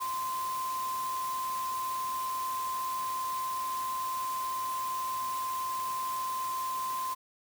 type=tone in noise; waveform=sine; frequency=1038 Hz; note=C6; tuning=14 cents flat; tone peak=-31 dBFS; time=0-7.15 s; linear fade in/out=20 ms; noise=white; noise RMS=-43 dBFS; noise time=0-7.15 s; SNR=+9 dB; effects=none